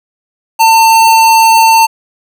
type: tone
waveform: square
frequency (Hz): 899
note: A5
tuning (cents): +37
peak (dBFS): -4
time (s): 0.59-1.87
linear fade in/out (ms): 20
effects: none